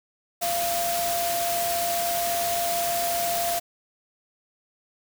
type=tone in noise; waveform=sine; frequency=690 Hz; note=F5; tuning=21 cents flat; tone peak=-25 dBFS; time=0.41-3.6 s; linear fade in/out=20 ms; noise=white; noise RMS=-29 dBFS; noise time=0.41-3.6 s; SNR=+1 dB; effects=none